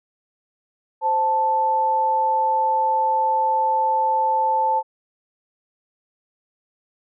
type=tone pair together; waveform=sine; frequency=523.3 / 880 Hz; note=C5 / A5; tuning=0 / 0 cents; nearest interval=major sixth; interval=900 cents; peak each=-26 / -17 dBFS; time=1.01-4.83 s; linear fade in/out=50 ms; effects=none